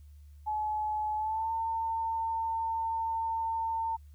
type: tone with pitch glide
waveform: sine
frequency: 854 to 903.2 Hz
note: G#5 to A5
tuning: +48 to +45 cents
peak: -29 dBFS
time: 0.46-3.97 s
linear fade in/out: 20 ms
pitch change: +97 cents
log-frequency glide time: 1.16-1.51 s
effects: added 73 Hz sine -49 dBFS peak until 4.14 s + white hiss -73 dBFS RMS until 4.14 s